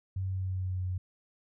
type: tone with pitch glide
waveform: sine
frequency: 94.8 to 91.73 Hz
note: F#2 to F#2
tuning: +43 to -14 cents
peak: -30 dBFS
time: 0.16-0.98 s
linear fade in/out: 5 ms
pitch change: -57 cents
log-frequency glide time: 0.26-0.85 s
effects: none